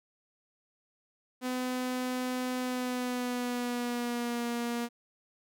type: tone with pitch glide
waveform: sawtooth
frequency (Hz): 252.8 to 237.2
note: B3 to A#3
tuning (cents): +41 to +30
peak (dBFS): -27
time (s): 1.41-4.89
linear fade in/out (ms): 50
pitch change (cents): -111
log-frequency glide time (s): 2.59-4.46
effects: none